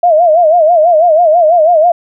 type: tone with vibrato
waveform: sine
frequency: 659.3 Hz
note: E5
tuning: in tune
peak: -4 dBFS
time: 0.03-1.92 s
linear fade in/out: 5 ms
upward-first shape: sine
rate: 6.1 Hz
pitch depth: 140 cents each way
effects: none